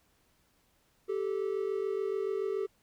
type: tone pair together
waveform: triangle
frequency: 389.5 / 436.5 Hz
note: G4 / A4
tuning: -11 / -14 cents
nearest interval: major second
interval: 197 cents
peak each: -30 / -32 dBFS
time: 1.08-2.67 s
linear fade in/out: 20 ms
effects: pink hiss -70 dBFS RMS until 2.82 s